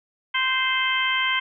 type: harmonic tone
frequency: 521 Hz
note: C5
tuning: 7 cents flat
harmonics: 2 / 3 / 4 / 5 / 6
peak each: -27 / -27 / -24 / -31 / -26 dBFS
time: 0.34-1.4 s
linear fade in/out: 10 ms
effects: none